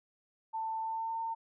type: tone with pitch glide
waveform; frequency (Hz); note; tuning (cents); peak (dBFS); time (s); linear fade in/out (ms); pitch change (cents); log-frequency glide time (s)
sine; 890 to 906.6; A5 to A#5; +20 to -48; -33; 0.53-1.35; 20; +32; 0.81-1.17
effects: none